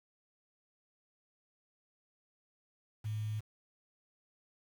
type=tone with quantisation; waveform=sine; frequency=107.5 Hz; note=A2; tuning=40 cents flat; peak=-34 dBFS; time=3.04-3.41 s; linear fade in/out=20 ms; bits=9; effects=none